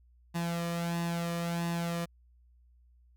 sawtooth tone with flanger, 170 Hz, F3, 46 cents flat, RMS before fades -33 dBFS, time 0.34-2.06 s, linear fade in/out 20 ms, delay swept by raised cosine 1.1 to 1.69 ms, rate 1.5 Hz, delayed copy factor +0.65, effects added 60 Hz sine -59 dBFS peak until 3.16 s

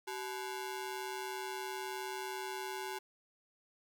sawtooth ring-modulated tone, 623 Hz, D#5, 2 cents sharp, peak -32 dBFS, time 0.07-2.99 s, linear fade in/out 10 ms, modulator 242 Hz, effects none

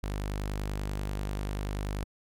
sawtooth tone, 50.3 Hz, G1, 45 cents sharp, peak -27 dBFS, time 0.03-2.04 s, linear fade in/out 5 ms, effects MP3 96 kbps

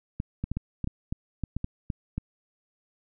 clicks, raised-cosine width 5 ms, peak -17 dBFS, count 12, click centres 0.201 / 0.44 / 0.516 / 0.57 / 0.843 / 0.874 / 1.125 / 1.437 / 1.566 / 1.644 / 1.902 / 2.18 s, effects none

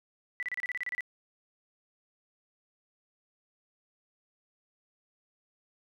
sine tone bursts, 1975.5 Hz, B6, in tune, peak -31 dBFS, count 11, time 0.4-1.007 s, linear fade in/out 0 ms, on 27 ms, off 31 ms, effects none

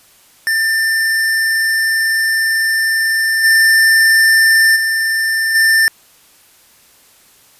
square tone with level steps, 1789 Hz, A6, 28 cents sharp, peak -13 / -8 / -14 / -9 dBFS, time 0.47-5.88 s, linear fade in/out 0 ms, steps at 3.43 / 4.75 / 5.54 s, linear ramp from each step 20 ms, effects white hiss -48 dBFS RMS until 7.59 s + resampled to 32000 Hz

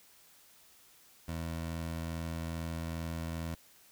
20% pulse tone, 82.41 Hz, E2, in tune, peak -31 dBFS, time 1.28-3.55 s, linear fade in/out 5 ms, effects white hiss -61 dBFS RMS until 3.91 s

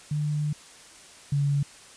sine tone pair in turn, 149.3 / 142.25 Hz, D3 / C#3, +29 / +45 cents, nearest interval minor second, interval 84 cents, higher first, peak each -24 / -21 dBFS, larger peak second, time 0.11-0.53 / 1.32-1.63 s, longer first, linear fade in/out 5 ms, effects white hiss -49 dBFS RMS until 1.96 s + resampled to 22050 Hz

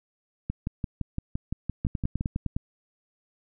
two click trains, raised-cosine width 5 ms, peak -16 / -15 dBFS, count 11 / 8, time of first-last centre 0.5-2.209 / 1.85-2.565 s, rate 5.85 / 9.79 Hz, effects none

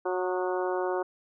harmonic tone with a mistuned harmonic, 183.2 Hz, F#3, 17 cents flat, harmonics 2 / 3 / 4 / 5 / 6 / 7 / 8, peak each -29 / -33 / -35 / -36 / -39 / -42 / -41 dBFS, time 0.05-1.03 s, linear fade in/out 10 ms, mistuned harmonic 7, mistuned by -51 cents, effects none

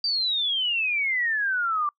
sine exponential sweep, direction down, 4721 to 1160 Hz, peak -22 dBFS, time 0.04-1.89 s, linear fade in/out 2 ms, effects noise-tail reverb RT60 0.1 s tail -26 dB re dry

